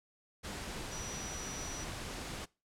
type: tone in noise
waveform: sine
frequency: 5860 Hz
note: F#8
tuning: 18 cents flat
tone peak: -44 dBFS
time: 0.91-1.85 s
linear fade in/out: 20 ms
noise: pink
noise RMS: -42 dBFS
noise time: 0.43-2.46 s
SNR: -5 dB
effects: noise-tail reverb RT60 0.3 s tail -23 dB re dry + low-pass 9000 Hz 12 dB/octave